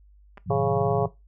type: clicks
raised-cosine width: 0.5 ms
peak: -29 dBFS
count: 2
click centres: 0.374 / 0.379 s
type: chord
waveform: sine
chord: G# diminished seventh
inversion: none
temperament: equal with one note detuned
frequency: 103.83 / 123.47 / 146.07 / 174.61 Hz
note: G#2 / B2 / D3 / F3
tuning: 0 / 0 / -9 / 0 cents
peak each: -31 dBFS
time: 0.46-1.08 s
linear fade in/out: 20 ms
type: harmonic tone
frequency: 138.59 Hz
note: C#3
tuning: in tune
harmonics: 3 / 4 / 5 / 6 / 7 / 8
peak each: -25 / -29 / -27 / -34 / -36 / -34 dBFS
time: 0.5-1.06 s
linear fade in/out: 5 ms
effects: noise-tail reverb RT60 0.2 s tail -17 dB re dry + added 50 Hz sine -51 dBFS peak until 1.27 s